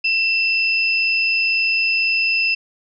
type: tone pair together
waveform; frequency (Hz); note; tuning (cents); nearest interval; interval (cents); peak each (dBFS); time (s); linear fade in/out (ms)
sine; 2679 / 5065; E7 / D#8; +27 / +30; major seventh; 1103; -16 / -23; 0.04-2.55; 10
effects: none